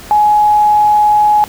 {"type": "tone", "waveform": "sine", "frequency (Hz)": 840, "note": "G#5", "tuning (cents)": 19, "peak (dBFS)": -6, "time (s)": [0.11, 1.44], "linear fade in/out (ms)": 0, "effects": ["pink hiss -33 dBFS RMS until 1.48 s"]}